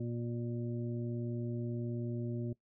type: harmonic tone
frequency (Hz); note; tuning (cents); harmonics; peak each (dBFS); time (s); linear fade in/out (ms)
118.7; A#2; +32; 1 / 2 / 3 / 5; -37 / -40 / -42 / -51; 0-2.53; 5
effects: noise-tail reverb RT60 0.1 s tail -19 dB re dry